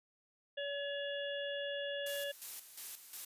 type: harmonic tone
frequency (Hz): 567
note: C#5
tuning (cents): +39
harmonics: 1 / 3 / 5 / 6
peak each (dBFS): -39 / -44 / -46 / -47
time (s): 0.57-2.32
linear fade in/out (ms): 10
type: noise with tremolo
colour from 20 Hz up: blue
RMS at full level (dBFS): -44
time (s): 2.06-3.25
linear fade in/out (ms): 5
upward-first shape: square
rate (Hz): 2.8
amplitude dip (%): 65
effects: resampled to 32000 Hz